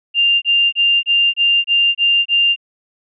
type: tone bursts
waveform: sine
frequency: 2794 Hz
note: F7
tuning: in tune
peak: -10 dBFS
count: 8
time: 0.14-2.562 s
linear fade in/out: 50 ms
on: 280 ms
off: 26 ms
effects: none